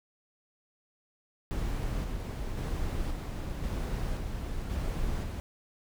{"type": "noise with tremolo", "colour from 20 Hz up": "brown", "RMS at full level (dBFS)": -32, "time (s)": [1.51, 5.4], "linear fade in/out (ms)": 0, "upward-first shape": "square", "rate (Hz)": 0.94, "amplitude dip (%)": 30, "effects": []}